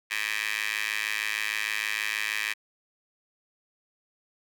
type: tone with high-pass filter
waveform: 15% pulse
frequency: 106.4 Hz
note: G#2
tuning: 42 cents sharp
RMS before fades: -30 dBFS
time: 0.1-2.54 s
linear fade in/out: 20 ms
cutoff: 2100 Hz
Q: 4.2
effects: none